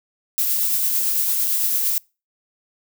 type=noise with tremolo; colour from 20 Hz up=violet; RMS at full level=-19 dBFS; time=0.38-1.98 s; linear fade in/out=0 ms; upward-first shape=triangle; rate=8.9 Hz; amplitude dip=30%; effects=noise-tail reverb RT60 0.3 s tail -26 dB re dry